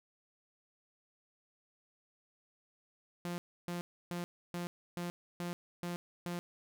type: tone bursts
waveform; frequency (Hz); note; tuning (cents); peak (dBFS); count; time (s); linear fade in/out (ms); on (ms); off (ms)
sawtooth; 174.61; F3; 0; -33; 8; 3.25-6.39; 0; 130; 300
effects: none